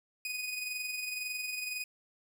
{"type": "tone with amplitude modulation", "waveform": "sawtooth", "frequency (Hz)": 2489, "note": "D#7", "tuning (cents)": 0, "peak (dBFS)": -30, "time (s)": [0.25, 1.84], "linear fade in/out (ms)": 2, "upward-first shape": "sine", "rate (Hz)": 21.9, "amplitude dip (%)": 45, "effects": []}